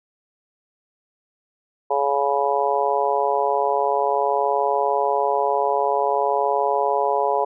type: harmonic tone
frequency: 140.5 Hz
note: C#3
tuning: 24 cents sharp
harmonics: 3 / 4 / 5 / 6 / 7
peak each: -24 / -24 / -24 / -24 / -24 dBFS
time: 1.9-7.45 s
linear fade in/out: 10 ms
effects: none